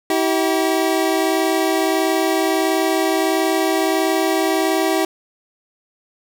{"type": "tone pair together", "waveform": "25% pulse", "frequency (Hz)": [322, 383.5], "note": ["E4", "G4"], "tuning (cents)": [-41, -38], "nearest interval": "minor third", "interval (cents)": 303, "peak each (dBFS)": -15, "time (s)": [0.1, 5.05], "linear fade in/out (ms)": 2, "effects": []}